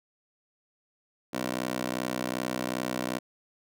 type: tone with high-pass filter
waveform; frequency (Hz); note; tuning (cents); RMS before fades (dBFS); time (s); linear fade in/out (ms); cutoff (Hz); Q
15% pulse; 62.6; B1; +24; -32; 1.33-3.19; 10; 320; 1.2
effects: none